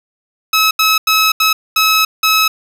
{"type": "tone bursts at uneven times", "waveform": "15% pulse", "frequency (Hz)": 1289, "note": "E6", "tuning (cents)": -39, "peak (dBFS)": -3, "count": 6, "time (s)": [[0.53, 0.71], [0.79, 0.98], [1.07, 1.32], [1.4, 1.53], [1.76, 2.05], [2.23, 2.48]], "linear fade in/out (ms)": 5, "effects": []}